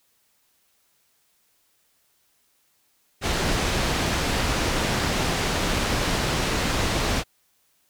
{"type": "low-pass noise", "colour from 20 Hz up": "pink", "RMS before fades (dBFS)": -24, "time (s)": [3.21, 7.24], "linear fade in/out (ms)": 50, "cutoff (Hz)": 6400, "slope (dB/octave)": 12, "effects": ["white hiss -66 dBFS RMS until 7.89 s"]}